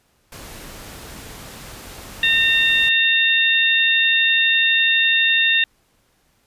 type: noise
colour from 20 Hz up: pink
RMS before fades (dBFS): -37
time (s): 0.32-2.89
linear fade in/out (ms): 2
type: harmonic tone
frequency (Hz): 912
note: A#5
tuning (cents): -38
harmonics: 2 / 3 / 4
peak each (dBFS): -18 / -18 / -18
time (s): 2.23-5.64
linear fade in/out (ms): 2
effects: pink hiss -62 dBFS RMS until 6.46 s + resampled to 32000 Hz